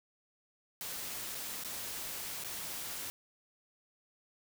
white noise with dropouts, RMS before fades -41 dBFS, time 0.81-3.1 s, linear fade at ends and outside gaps 0 ms, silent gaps 1.347-1.351 / 1.637-1.647 / 2.438-2.446 s, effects none

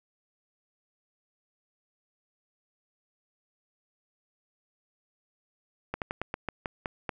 slowing click train, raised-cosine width 0.5 ms, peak -16 dBFS, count 9, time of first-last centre 5.94-7.092 s, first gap 78 ms, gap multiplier 1.17, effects none

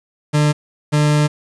40% pulse tone pair in turn, 149.2 / 149.2 Hz, D3 / D3, +28 / +28 cents, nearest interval unison, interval 0 cents, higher neither, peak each -11 dBFS, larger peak neither, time 0.33-0.53 / 0.92-1.28 s, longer second, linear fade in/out 20 ms, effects resampled to 22050 Hz + 7-bit

